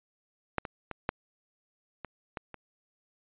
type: clicks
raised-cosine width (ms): 0.5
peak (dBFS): -12 / -21 / -21 / -12 / -23 / -20 / -27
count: 7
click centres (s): 0.583 / 0.652 / 0.913 / 1.091 / 2.047 / 2.372 / 2.543
effects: resampled to 8000 Hz